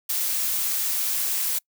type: noise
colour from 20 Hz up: blue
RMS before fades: -25 dBFS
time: 0.09-1.59 s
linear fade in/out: 10 ms
effects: noise-tail reverb RT60 0.1 s tail -26 dB re dry